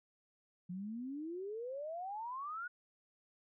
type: exponential sweep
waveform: sine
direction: up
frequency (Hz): 173.6 to 1480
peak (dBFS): -40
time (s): 0.69-2.68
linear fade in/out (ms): 10
effects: none